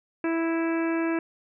harmonic tone, 329.6 Hz, E4, in tune, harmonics 1 / 2 / 3 / 4 / 5 / 6 / 7 / 8, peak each -24 / -34 / -37 / -39 / -36 / -44 / -40 / -42 dBFS, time 0.24-1.19 s, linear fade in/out 2 ms, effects none

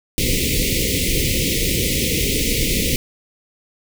pink band-stop noise, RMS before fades -19 dBFS, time 0.18-2.96 s, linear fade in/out 0 ms, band 530 to 2000 Hz, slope 96 dB/octave, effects none

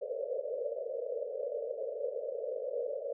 pink band-pass noise, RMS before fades -37 dBFS, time 0.01-3.13 s, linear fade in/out 10 ms, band 450 to 600 Hz, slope 96 dB/octave, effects none

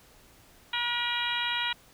harmonic tone with a mistuned harmonic, 479.1 Hz, A#4, 47 cents sharp, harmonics 2 / 3 / 4 / 5 / 6 / 7 / 8, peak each -35 / -35 / -35 / -35 / -35 / -35 / -35 dBFS, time 0.73-1.73 s, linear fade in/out 5 ms, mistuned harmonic 7, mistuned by -35 cents, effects pink hiss -57 dBFS RMS until 1.93 s

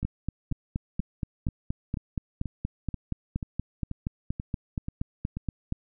two click trains, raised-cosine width 5 ms, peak -20 / -16 dBFS, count 12 / 25, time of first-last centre 0.03-5.37 / 0.05-5.724 s, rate 2.06 / 4.23 Hz, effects none

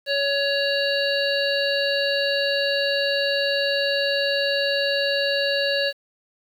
harmonic tone, 560 Hz, C#5, 18 cents sharp, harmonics 1 / 3 / 5 / 7 / 8, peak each -23 / -26 / -28 / -28 / -29 dBFS, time 0.06-5.93 s, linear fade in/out 50 ms, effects 8-bit

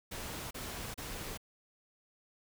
pink noise bursts, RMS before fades -42 dBFS, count 3, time 0.11-1.376 s, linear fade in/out 10 ms, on 400 ms, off 33 ms, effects none

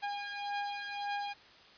sawtooth beating tone pair, 813 / 814.8 Hz, G#5 / G#5, -37 / -33 cents, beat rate 1.8 Hz, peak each -34 / -36 dBFS, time 0.02-1.34 s, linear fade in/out 20 ms, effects white hiss -57 dBFS RMS until 1.77 s + resampled to 11025 Hz

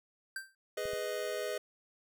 square tone with exponential decay, 1568 Hz, G6, in tune, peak -35 dBFS, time 0.36-0.55 s, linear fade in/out 2 ms, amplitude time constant 40 ms
square chord, G# minor, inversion none, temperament just, 415.3 / 498.4 / 623 Hz, G#4 / B4 / D#5, 0 / +16 / +2 cents, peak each -40 / -40 / -39 dBFS, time 0.77-1.58 s, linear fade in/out 5 ms
clicks, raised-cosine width 5 ms, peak -37 dBFS, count 2, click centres 0.855 / 0.934 s
effects none

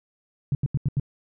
sine tone bursts, 138.59 Hz, C#3, in tune, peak -19 dBFS, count 5, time 0.52-0.998 s, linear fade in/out 2 ms, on 30 ms, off 82 ms, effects none

